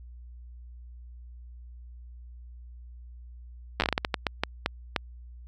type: slowing click train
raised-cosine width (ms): 0.3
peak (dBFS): -8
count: 14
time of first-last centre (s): 3.8-4.962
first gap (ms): 9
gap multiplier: 1.34
effects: added 60 Hz sine -43 dBFS peak until 5.47 s